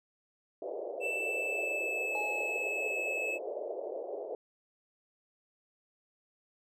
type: band-pass noise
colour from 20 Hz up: white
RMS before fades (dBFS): -39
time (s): 0.62-4.35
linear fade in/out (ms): 2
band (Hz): 380 to 650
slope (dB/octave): 48
type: tone with pitch glide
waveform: triangle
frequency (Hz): 2653 to 2595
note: E7 to E7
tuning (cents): +10 to -28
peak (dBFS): -31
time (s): 1-3.39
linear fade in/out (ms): 50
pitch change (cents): -38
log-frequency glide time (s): 1.11-2.35
type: tone with exponential decay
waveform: triangle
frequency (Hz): 831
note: G#5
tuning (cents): +1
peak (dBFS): -33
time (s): 2.15-3.4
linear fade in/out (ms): 1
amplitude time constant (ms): 270
effects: none